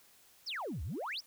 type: exponential two-way sweep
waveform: sine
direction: down then up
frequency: 6070 to 64.5 to 6070 Hz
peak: -35 dBFS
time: 0.46-1.21 s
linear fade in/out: 20 ms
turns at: 0.83 s
effects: tanh soft clip ceiling -33 dBFS + white hiss -63 dBFS RMS until 1.26 s